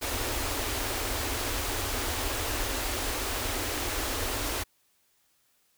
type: band-stop noise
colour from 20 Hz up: pink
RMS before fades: -31 dBFS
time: 0.01-4.64 s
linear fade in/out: 20 ms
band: 110 to 240 Hz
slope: 96 dB/octave
effects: white hiss -69 dBFS RMS until 5.77 s